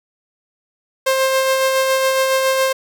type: tone with tremolo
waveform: sawtooth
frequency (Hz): 529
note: C5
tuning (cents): +19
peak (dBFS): -9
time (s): 1.06-2.73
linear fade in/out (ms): 10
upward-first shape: sine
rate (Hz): 7.2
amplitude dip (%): 30
effects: none